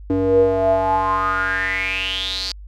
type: tone with band-pass filter sweep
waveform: square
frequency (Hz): 95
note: F#2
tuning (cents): +46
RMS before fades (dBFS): -19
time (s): 0.1-2.52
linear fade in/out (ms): 0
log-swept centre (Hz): 350 to 4700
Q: 8.1
effects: added 50 Hz sine -34 dBFS peak until 2.67 s